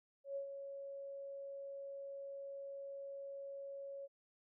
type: tone with ADSR envelope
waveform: sine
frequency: 554.4 Hz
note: C#5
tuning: in tune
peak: -38 dBFS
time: 0.24-4.08 s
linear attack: 120 ms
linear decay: 100 ms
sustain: -7 dB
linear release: 35 ms
effects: none